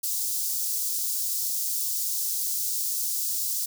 white high-pass noise, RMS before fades -28 dBFS, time 0.03-3.66 s, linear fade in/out 10 ms, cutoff 5000 Hz, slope 24 dB/octave, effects none

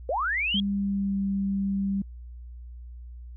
sine linear sweep, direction up, 466.2 to 3322 Hz, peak -24 dBFS, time 0.09-0.6 s, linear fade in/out 2 ms
sine tone with pitch glide, 200 to 196.56 Hz, G3 to G3, +35 to +5 cents, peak -24 dBFS, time 0.54-2.02 s, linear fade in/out 5 ms, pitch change -30 cents, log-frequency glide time 0.68-1.19 s
effects added 60 Hz sine -39 dBFS peak until 3.36 s

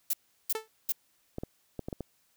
violet noise bursts, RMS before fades -28 dBFS, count 3, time 0.1-0.922 s, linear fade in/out 5 ms, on 34 ms, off 360 ms
sawtooth tone with exponential decay, 440 Hz, A4, in tune, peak -25 dBFS, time 0.55-0.68 s, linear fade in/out 2 ms, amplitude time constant 28 ms
clicks, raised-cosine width 2 ms, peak -22 dBFS, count 6, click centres 1.384 / 1.435 / 1.793 / 1.885 / 1.928 / 2.007 s
effects white hiss -70 dBFS RMS until 2.36 s

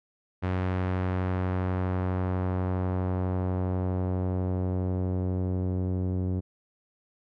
sawtooth tone with low-pass filter sweep, 92.2 Hz, F#2, 6 cents flat, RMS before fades -28 dBFS, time 0.42-6.41 s, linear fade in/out 20 ms, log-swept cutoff 2100 to 360 Hz, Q 0.91, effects none

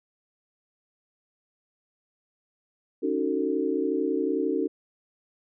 sine chord, D# half-diminished seventh, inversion third, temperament just, 280 / 311.1 / 373.4 / 448 Hz, C#4 / D#4 / F#4 / A4, +18 / 0 / +16 / +31 cents, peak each -29 dBFS, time 3.02-4.68 s, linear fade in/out 20 ms, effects none

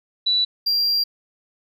sine / triangle tone pair in turn, 3951 / 4752 Hz, B7 / D8, 0 / +20 cents, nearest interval minor third, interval 320 cents, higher second, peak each -16 dBFS, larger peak neither, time 0.26-0.45 / 0.66-1.04 s, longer second, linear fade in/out 10 ms, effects none

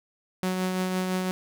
sawtooth tone with tremolo, 185 Hz, F#3, in tune, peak -20 dBFS, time 0.43-1.31 s, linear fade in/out 0 ms, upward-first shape triangle, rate 5.9 Hz, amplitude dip 35%, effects none

